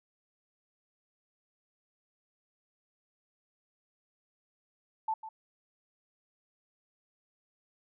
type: tone with echo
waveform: sine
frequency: 880 Hz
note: A5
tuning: in tune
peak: -28 dBFS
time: 5.08-5.14 s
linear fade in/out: 5 ms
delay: 150 ms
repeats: 1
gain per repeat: -12 dB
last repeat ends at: 5.29 s
effects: none